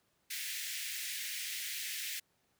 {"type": "high-pass noise", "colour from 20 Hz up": "pink", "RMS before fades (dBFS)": -40, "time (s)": [0.3, 2.2], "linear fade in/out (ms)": 10, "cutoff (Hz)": 1800, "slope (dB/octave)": 48, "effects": ["pink hiss -75 dBFS RMS until 2.59 s", "high-pass 80 Hz 12 dB/octave"]}